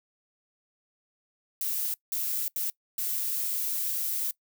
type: noise bursts at uneven times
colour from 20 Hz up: violet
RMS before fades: -30 dBFS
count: 4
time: 1.61-1.94 / 2.12-2.48 / 2.56-2.7 / 2.98-4.31 s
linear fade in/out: 2 ms
effects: noise-tail reverb RT60 0.1 s tail -22 dB re dry